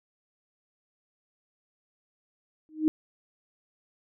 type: tone with exponential growth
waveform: sine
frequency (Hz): 311.1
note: D#4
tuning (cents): 0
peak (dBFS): -16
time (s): 2.69-2.88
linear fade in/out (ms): 0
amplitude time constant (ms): 40
effects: none